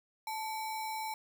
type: tone with sample-and-hold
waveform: sine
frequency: 877 Hz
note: A5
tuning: 6 cents flat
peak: -35 dBFS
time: 0.27-1.14 s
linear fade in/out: 2 ms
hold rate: 3150 Hz
effects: none